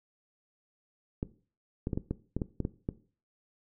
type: clicks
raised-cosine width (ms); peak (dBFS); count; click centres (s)
3; -18; 10; 1.229 / 1.871 / 1.932 / 1.975 / 2.11 / 2.366 / 2.418 / 2.603 / 2.651 / 2.889
effects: noise-tail reverb RT60 0.4 s tail -17 dB re dry